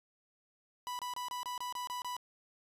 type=tone bursts; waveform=45% pulse; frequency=987.8 Hz; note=B5; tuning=in tune; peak=-37 dBFS; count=9; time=0.87-2.166 s; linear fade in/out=0 ms; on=120 ms; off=27 ms; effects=resampled to 32000 Hz